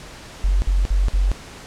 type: tone bursts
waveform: sine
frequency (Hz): 46.25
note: F#1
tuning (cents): 0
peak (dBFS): -14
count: 4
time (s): 0.44-1.316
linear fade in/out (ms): 0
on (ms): 180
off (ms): 52
effects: pink hiss -39 dBFS RMS until 1.66 s + low-pass 8000 Hz 12 dB/octave